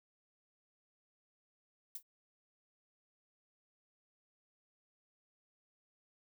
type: noise with exponential decay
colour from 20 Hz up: violet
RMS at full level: -37 dBFS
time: 1.95-2.03 s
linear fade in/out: 5 ms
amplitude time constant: 17 ms
effects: none